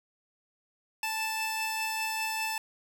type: tone pair together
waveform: sawtooth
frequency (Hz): 880 / 2635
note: A5 / E7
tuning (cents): 0 / -1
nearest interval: octave + perfect fifth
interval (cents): 1899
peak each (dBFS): -29 / -30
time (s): 1.03-2.58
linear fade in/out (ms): 2
effects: none